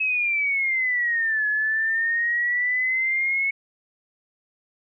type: exponential two-way sweep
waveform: sine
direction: down then up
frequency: 2582 to 1699 to 2203 Hz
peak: -20 dBFS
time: 0-3.51 s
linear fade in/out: 10 ms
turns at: 1.47 s
effects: none